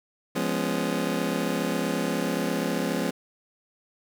25% pulse chord, C# dominant seventh, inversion first, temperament just, 173.24 / 207.9 / 249.5 / 277.2 Hz, E#3 / G#3 / B3 / C#4, -14 / +2 / +18 / 0 cents, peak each -27 dBFS, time 0.35-3.11 s, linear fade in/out 10 ms, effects none

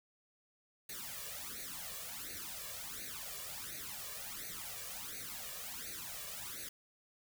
white noise with flanger, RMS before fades -45 dBFS, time 0.89-6.69 s, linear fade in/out 5 ms, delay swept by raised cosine 0.47 to 1.77 ms, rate 1.4 Hz, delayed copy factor +0.9, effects none

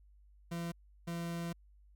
40% pulse tone bursts at uneven times, 169.7 Hz, F3, 49 cents flat, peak -36 dBFS, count 2, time 0.51-0.72 / 1.07-1.53 s, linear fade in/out 10 ms, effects added 50 Hz sine -59 dBFS peak until 1.95 s

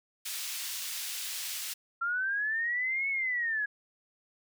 pink high-pass noise, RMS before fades -37 dBFS, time 0.25-1.74 s, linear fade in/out 10 ms, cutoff 3000 Hz, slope 12 dB/octave
sine linear two-way sweep, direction up then down, 1361 to 2217 to 1654 Hz, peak -28 dBFS, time 2.01-3.66 s, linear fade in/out 10 ms, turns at 3.09 s
effects none

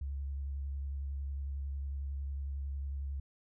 sine tone with vibrato, 69.3 Hz, C#2, in tune, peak -35 dBFS, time 0.01-3.2 s, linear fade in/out 5 ms, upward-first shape square, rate 11 Hz, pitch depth 20 cents each way, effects none

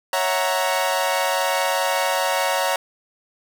sawtooth chord, F# dominant seventh, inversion second, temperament equal, 554.4 / 659.3 / 740 / 932.3 Hz, C#5 / E5 / F#5 / A#5, 0 / 0 / 0 / 0 cents, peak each -20 / -23 / -22 / -20 dBFS, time 0.13-2.76 s, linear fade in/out 2 ms, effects none

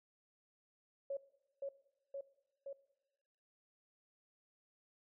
sine tone with echo, 553 Hz, C#5, 4 cents flat, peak -37 dBFS, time 1.1-1.17 s, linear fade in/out 5 ms, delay 520 ms, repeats 3, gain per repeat -2 dB, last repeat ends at 2.73 s, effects noise-tail reverb RT60 1.0 s tail -18 dB re dry

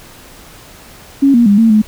sine tone with pitch steps, 276 / 237 / 202.5 / 226.3 / 214.1 Hz, C#4 / A#3 / G#3 / A3 / A3, -7 / +29 / -43 / +49 / -47 cents, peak -5 dBFS, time 1.22-1.82 s, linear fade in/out 10 ms, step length 120 ms, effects pink hiss -38 dBFS RMS until 1.87 s

